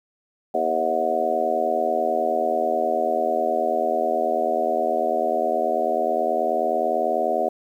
harmonic tone with a mistuned harmonic, 80.1 Hz, E2, 49 cents flat, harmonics 3 / 4 / 5 / 6 / 7 / 8 / 9, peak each -33 / -33 / -28 / -32 / -27 / -24 / -24 dBFS, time 0.54-7.49 s, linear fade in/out 5 ms, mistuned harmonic 9, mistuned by +22 cents, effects 9-bit

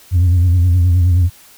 sine tone with vibrato, 88.5 Hz, F2, 23 cents sharp, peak -6 dBFS, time 0.11-1.3 s, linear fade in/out 50 ms, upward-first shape sine, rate 9.5 Hz, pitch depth 71 cents each way, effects tanh soft clip ceiling -7 dBFS + white hiss -44 dBFS RMS until 1.57 s

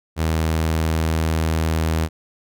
sawtooth tone, 80.2 Hz, E2, 47 cents flat, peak -14 dBFS, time 0.16-2.09 s, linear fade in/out 50 ms, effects none

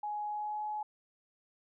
sine tone with pitch glide, 837 to 846.7 Hz, G#5 to G#5, +13 to +33 cents, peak -34 dBFS, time 0.03-0.83 s, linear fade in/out 5 ms, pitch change +20 cents, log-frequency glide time 0.26-0.63 s, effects none

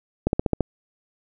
slowing click train, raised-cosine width 2 ms, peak -6 dBFS, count 6, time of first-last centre 0.27-0.607 s, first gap 61 ms, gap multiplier 1.05, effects none

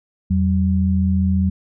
sine tone pair together, 84.6 / 189.92 Hz, E2 / F#3, +45 / +45 cents, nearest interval octave + major second, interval 1400 cents, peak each -17 dBFS, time 0.3-1.5 s, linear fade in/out 10 ms, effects none

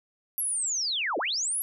sine linear two-way sweep, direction down then up, 11620 to 276.1 to 11620 Hz, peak -26 dBFS, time 0.38-1.62 s, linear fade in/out 0 ms, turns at 1.18 s, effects none

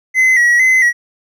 triangle tone with vibrato, 1980 Hz, B6, 4 cents sharp, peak -6 dBFS, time 0.14-0.93 s, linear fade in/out 50 ms, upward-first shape square, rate 2.2 Hz, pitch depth 55 cents each way, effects none

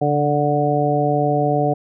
harmonic tone with a mistuned harmonic, 146.83 Hz, D3, in tune, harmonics 1 / 2 / 3 / 4 / 5, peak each -21 / -23 / -22 / -22 / -20 dBFS, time 0.01-1.74 s, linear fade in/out 10 ms, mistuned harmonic 1, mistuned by -31 cents, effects none

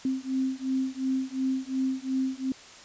sine beating tone pair, 261.6 / 264.4 Hz, C4 / C4, 0 / +18 cents, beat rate 2.8 Hz, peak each -29 / -29 dBFS, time 0.05-2.52 s, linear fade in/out 2 ms, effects white hiss -48 dBFS RMS until 2.84 s + resampled to 16000 Hz

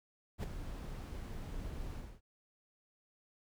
brown noise with ADSR envelope, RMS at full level -34 dBFS, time 0.38-2.21 s, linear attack 57 ms, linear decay 7 ms, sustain -9 dB, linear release 250 ms, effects none

